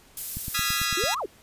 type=noise; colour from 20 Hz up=violet; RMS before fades=-30 dBFS; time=0.17-0.85 s; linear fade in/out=2 ms
type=click train; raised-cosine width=5 ms; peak=-22 dBFS; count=7; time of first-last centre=0.37-1.039 s; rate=8.97 Hz
type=chord; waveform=15% pulse; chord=F half-diminished seventh; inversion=third; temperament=equal with one note detuned; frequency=1244.5 / 1367.4 / 1661.2 / 1975.5 Hz; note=Eb6 / F6 / Ab6 / Cb7; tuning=0 / -37 / 0 / 0 cents; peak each=-24 dBFS; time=0.54-1.15 s; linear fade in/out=10 ms
type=exponential two-way sweep; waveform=sine; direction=up then down; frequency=325.8 to 1323 to 325.8 Hz; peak=-27 dBFS; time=0.97-1.26 s; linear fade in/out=5 ms; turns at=1.19 s
effects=pink hiss -55 dBFS RMS until 1.42 s + resampled to 32000 Hz